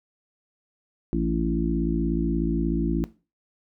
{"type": "harmonic tone with a mistuned harmonic", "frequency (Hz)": 56.6, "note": "A1", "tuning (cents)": 50, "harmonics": [1, 3, 4, 5, 6], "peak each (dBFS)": [-28, -28, -28, -28, -28], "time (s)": [1.13, 3.04], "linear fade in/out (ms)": 0, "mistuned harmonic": 6, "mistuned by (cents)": -20, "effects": ["noise-tail reverb RT60 0.3 s tail -17 dB re dry"]}